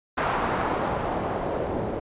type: noise with low-pass filter sweep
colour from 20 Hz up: white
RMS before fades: -27 dBFS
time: 0.17-2 s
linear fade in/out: 10 ms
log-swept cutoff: 1200 to 500 Hz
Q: 1.3
effects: resampled to 8000 Hz